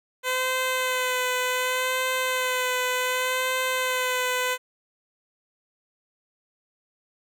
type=tone with vibrato; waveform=10% pulse; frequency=509 Hz; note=C5; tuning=48 cents flat; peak=-15 dBFS; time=0.23-4.58 s; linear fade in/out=50 ms; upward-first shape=sine; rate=0.67 Hz; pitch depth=21 cents each way; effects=none